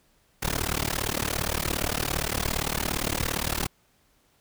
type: noise with amplitude modulation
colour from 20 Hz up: pink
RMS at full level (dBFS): -24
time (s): 0.42-3.67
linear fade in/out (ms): 10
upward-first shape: sine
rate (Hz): 37.4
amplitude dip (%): 100
effects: pink hiss -65 dBFS RMS until 4.4 s